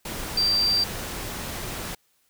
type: tone in noise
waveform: sine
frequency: 4699 Hz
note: D8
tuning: in tune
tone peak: -19 dBFS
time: 0.37-0.84 s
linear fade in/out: 5 ms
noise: pink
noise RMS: -33 dBFS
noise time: 0.05-1.95 s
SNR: +11 dB
effects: white hiss -67 dBFS RMS until 2.29 s